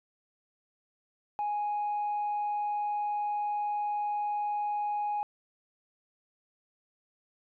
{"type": "tone", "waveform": "sine", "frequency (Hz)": 830.6, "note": "G#5", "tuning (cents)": 0, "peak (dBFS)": -27, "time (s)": [1.39, 5.23], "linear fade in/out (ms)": 0, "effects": ["tanh soft clip ceiling -26 dBFS"]}